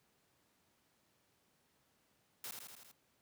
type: noise with echo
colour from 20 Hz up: white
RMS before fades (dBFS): -45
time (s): 2.44-2.51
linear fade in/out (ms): 2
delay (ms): 81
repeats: 5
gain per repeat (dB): -3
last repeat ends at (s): 2.915
effects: pink hiss -75 dBFS RMS until 3.21 s + high-pass 100 Hz 12 dB/octave